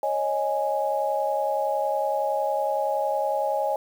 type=chord; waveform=sine; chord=C# suspended second; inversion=none; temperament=equal with one note detuned; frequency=551.5 / 622.3 / 830.6 Hz; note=C#5 / D#5 / G#5; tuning=-9 / 0 / 0 cents; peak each=-27 / -27 / -26 dBFS; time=0.03-3.76 s; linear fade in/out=2 ms; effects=8-bit